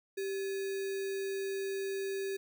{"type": "tone with sample-and-hold", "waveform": "sine", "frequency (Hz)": 390, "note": "G4", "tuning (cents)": -9, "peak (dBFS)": -33, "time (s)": [0.17, 2.37], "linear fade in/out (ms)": 10, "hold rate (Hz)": 2100, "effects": []}